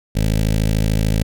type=tone with notch filter; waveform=15% pulse; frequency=53.5 Hz; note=A1; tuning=48 cents flat; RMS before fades=-17 dBFS; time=0.15-1.23 s; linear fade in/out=10 ms; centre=1100 Hz; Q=0.62; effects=none